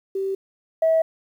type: tone pair in turn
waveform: sine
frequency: 387.3 / 646.9 Hz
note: G4 / E5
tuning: -21 / -33 cents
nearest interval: major sixth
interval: 888 cents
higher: second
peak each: -22 / -14 dBFS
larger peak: second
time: 0.15-0.35 / 0.82-1.02 s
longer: neither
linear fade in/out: 5 ms
effects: tanh soft clip ceiling -11 dBFS + 9-bit